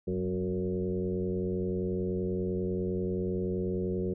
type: tone with frequency modulation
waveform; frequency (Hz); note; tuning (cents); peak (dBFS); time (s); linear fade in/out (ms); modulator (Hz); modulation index
sine; 277.2; C#4; 0; -28; 0.07-4.14; 10; 90.3; 2.1
effects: none